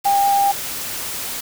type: tone in noise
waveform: sine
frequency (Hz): 799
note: G5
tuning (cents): +33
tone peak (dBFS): -13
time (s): 0.05-0.52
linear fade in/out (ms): 10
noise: white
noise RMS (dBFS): -27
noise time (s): 0.04-1.41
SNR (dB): +11
effects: none